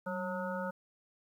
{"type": "harmonic tone with a mistuned harmonic", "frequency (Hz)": 181.7, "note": "F#3", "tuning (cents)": -31, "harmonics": [1, 3, 5, 7, 8], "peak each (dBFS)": [-39, -38, -42, -44, -43], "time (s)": [0.06, 0.71], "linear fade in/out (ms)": 10, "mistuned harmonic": 1, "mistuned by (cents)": 78, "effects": ["11-bit"]}